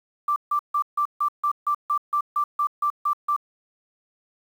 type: tone bursts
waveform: sine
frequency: 1174.7 Hz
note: D6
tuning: in tune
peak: -19 dBFS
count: 14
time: 0.28-3.364 s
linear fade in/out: 5 ms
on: 81 ms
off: 150 ms
effects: 8-bit